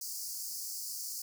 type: high-pass noise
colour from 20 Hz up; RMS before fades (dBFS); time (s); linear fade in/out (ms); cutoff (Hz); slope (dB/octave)
pink; -40; 0.01-1.22; 5; 4600; 96
effects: none